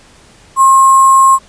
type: tone with sample-and-hold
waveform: sine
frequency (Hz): 1071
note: C6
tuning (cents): +40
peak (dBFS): -3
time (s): 0.56-1.39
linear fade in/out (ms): 50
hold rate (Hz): 8820
effects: pink hiss -43 dBFS RMS until 1.48 s + resampled to 22050 Hz